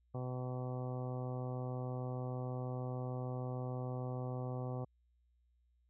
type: harmonic tone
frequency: 126.5 Hz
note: B2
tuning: 42 cents sharp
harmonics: 1 / 2 / 3 / 4 / 5 / 6 / 7 / 8 / 9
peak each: -39 / -47 / -49 / -47 / -51 / -51 / -57 / -59 / -56 dBFS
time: 0.14-4.85 s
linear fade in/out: 10 ms
effects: added 60 Hz sine -70 dBFS peak until 5.89 s